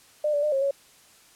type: tone with pitch steps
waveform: sine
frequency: 601 / 580 / 602 / 541 / 556 Hz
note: D5 / D5 / D5 / C#5 / C#5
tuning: +40 / -22 / +43 / -42 / +5 cents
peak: -21 dBFS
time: 0.24-0.71 s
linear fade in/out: 5 ms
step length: 94 ms
effects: white hiss -55 dBFS RMS until 1.35 s + low-pass 11000 Hz 12 dB/octave